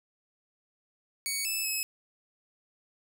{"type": "tone with pitch steps", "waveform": "10% pulse", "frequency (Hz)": [2238, 2620, 2577], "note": ["C#7", "E7", "E7"], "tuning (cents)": [16, -11, -40], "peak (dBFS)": -21, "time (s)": [1.26, 1.83], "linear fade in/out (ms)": 0, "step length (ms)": 190, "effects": []}